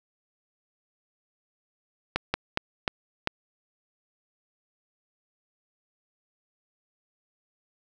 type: slowing click train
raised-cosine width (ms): 0.3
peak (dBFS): -8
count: 5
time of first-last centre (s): 2.16-3.274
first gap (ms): 180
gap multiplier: 1.3
effects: none